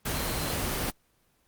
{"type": "tone in noise", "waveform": "sine", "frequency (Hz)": 4118, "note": "C8", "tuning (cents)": -28, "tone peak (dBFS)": -39, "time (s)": [0.14, 0.54], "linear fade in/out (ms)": 10, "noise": "pink", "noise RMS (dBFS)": -30, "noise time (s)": [0.05, 0.91], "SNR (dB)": -12, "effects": ["pink hiss -68 dBFS RMS until 1.47 s", "Opus 24 kbps"]}